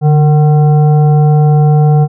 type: tone with frequency modulation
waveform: sine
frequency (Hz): 147.6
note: D3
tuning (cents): +9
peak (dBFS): -4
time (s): 0.01-2.08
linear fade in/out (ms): 50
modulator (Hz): 607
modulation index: 0.45
effects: none